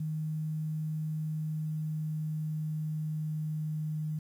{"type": "tone with pitch glide", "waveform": "sine", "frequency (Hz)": [155.56, 154.22], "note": ["D#3", "D#3"], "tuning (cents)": [0, -15], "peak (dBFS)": -31, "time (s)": [0, 4.19], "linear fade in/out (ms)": 5, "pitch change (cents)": -15, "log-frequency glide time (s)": [1.14, 4.03], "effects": ["10-bit"]}